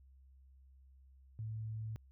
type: tone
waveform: sine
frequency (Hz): 110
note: A2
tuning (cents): 0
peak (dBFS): -39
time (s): 1.39-1.96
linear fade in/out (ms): 0
effects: added 66 Hz sine -59 dBFS peak until 2.11 s